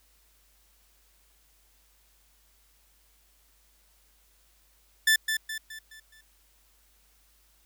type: tone with echo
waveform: sawtooth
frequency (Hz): 1760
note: A6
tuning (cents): 0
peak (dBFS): -15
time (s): 5.07-5.16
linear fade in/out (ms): 5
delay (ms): 210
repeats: 5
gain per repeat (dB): -7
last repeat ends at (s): 6.21
effects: added 50 Hz sine -65 dBFS peak until 7.65 s + white hiss -65 dBFS RMS until 7.65 s